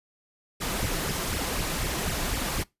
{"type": "noise with flanger", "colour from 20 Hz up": "pink", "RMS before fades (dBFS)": -29, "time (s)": [0.6, 2.64], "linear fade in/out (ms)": 20, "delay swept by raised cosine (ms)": [0.37, 5.97], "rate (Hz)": 4, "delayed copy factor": 0.8, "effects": ["noise-tail reverb RT60 0.2 s tail -23 dB re dry", "resampled to 32000 Hz"]}